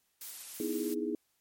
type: noise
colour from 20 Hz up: blue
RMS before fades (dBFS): -43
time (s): 0.21-0.94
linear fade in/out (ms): 2
type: chord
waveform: sine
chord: E major seventh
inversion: second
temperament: equal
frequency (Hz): 246.9 / 311.1 / 329.6 / 415.3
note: B3 / D#4 / E4 / G#4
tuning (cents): 0 / 0 / 0 / 0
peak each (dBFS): -38 / -36 / -37 / -36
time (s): 0.6-1.15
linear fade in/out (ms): 2
effects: white hiss -75 dBFS RMS until 1.4 s + MP3 64 kbps